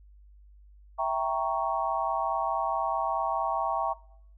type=chord; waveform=sine; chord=E diminished seventh; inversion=none; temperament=equal; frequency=659.3 / 784 / 932.3 / 1108.7 Hz; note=E5 / G5 / Bb5 / Db6; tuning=0 / 0 / 0 / 0 cents; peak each=-31 dBFS; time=0.98-3.94 s; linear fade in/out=20 ms; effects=noise-tail reverb RT60 0.7 s tail -22 dB re dry + added 50 Hz sine -51 dBFS peak until 4.37 s